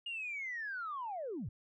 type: linear sweep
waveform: sine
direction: down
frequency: 2862 to 78.8 Hz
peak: -37 dBFS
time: 0.06-1.49 s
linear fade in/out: 5 ms
effects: tanh soft clip ceiling -33 dBFS